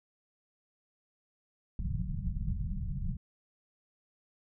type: low-pass noise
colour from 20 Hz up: pink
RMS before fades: -34 dBFS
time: 1.79-3.17 s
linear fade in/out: 2 ms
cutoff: 200 Hz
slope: 96 dB/octave
effects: none